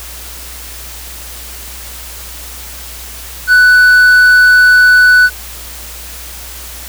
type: tone with hard clipping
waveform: sine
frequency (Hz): 1488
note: F#6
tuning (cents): +9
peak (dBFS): -4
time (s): 3.47-5.3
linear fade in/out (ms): 50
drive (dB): 3
effects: added 60 Hz sine -31 dBFS peak until 6.88 s + white hiss -29 dBFS RMS until 6.88 s